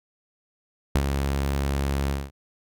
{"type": "tone with ADSR envelope", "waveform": "sawtooth", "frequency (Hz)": 69.3, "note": "C#2", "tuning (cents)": 0, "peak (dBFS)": -13, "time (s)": [0.95, 2.31], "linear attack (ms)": 6, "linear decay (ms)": 58, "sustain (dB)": -6, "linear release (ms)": 210, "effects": []}